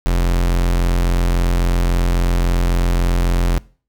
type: tone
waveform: 45% pulse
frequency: 43.65 Hz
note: F1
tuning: in tune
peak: -13 dBFS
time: 0.06-3.58 s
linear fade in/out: 0 ms
effects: noise-tail reverb RT60 0.4 s tail -22 dB re dry